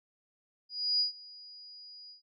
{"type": "tone with ADSR envelope", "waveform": "sine", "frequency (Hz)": 4900, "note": "D#8", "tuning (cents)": -27, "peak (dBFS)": -24, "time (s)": [0.69, 2.22], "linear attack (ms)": 310, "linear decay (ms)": 120, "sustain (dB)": -23, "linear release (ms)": 120, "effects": []}